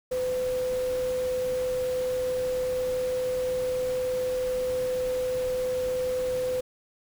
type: tone in noise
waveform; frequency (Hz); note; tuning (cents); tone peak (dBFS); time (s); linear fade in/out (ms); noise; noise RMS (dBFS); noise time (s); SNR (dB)
sine; 507; B4; +45; -25; 0.11-6.61; 10; pink; -41; 0.11-6.61; +13
effects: none